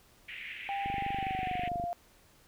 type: band-pass noise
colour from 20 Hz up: pink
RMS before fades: -43 dBFS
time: 0.28-1.69 s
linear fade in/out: 10 ms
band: 1900 to 2800 Hz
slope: 48 dB/octave
type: tone with pitch glide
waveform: sine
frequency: 796 to 697 Hz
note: G5 to F5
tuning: +26 to -4 cents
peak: -32 dBFS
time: 0.69-1.93 s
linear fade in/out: 0 ms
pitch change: -230 cents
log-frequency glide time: 1.13-1.77 s
type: click train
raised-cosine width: 3 ms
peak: -27 dBFS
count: 25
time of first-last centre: 0.86-1.84 s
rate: 24.5 Hz
effects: pink hiss -62 dBFS RMS until 2.47 s